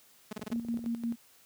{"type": "tone bursts", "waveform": "sawtooth", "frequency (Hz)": 213.5, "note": "G#3", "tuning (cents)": 48, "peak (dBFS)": -31, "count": 5, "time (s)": [0.31, 0.534], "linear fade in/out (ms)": 5, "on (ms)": 20, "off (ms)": 31}
{"type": "clicks", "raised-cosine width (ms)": 2, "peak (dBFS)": -34, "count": 8, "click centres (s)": [0.394, 0.435, 0.503, 0.56, 0.649, 0.742, 0.791, 0.841]}
{"type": "tone with tremolo", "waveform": "sine", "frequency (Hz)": 233.1, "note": "A#3", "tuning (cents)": 0, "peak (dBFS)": -29, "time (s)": [0.51, 1.16], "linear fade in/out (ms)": 20, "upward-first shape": "square", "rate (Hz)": 5.7, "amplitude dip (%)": 65}
{"effects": ["white hiss -61 dBFS RMS until 1.45 s", "high-pass 60 Hz 12 dB/octave"]}